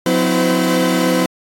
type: tone cluster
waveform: 40% pulse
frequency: 181.2 / 256.5 / 324.4 / 510 Hz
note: F#3 / C4 / E4 / C5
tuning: -36 / -34 / -28 / -44 cents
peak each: -18 dBFS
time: 0.06-1.26 s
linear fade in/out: 2 ms
effects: AAC 48 kbps